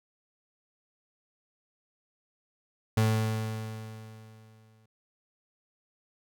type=tone with exponential decay; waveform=35% pulse; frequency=110 Hz; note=A2; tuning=in tune; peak=-19 dBFS; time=2.97-4.86 s; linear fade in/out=5 ms; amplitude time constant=410 ms; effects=none